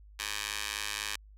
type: tone with high-pass filter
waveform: 15% pulse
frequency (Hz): 103.83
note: G#2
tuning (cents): 0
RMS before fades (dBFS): -36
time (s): 0.19-1.16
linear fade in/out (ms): 5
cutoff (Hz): 2100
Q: 0.81
effects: added 51 Hz sine -51 dBFS peak until 1.37 s + low-pass 12000 Hz 12 dB/octave